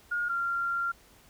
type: tone pair in turn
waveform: sine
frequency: 1426 / 1383.8 Hz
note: F6 / F6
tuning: +36 / -16 cents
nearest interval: minor second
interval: 52 cents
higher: first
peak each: -27 dBFS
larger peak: neither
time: 0.11-0.29 / 0.29-0.92 s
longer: second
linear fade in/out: 10 ms
effects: pink hiss -58 dBFS RMS until 1.29 s